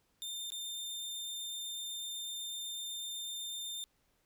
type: tone with dropouts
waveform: sawtooth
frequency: 3608 Hz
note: A7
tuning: 43 cents sharp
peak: -36 dBFS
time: 0.22-3.84 s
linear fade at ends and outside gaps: 0 ms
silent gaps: 0.503-0.52 s
effects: pink hiss -75 dBFS RMS until 4.25 s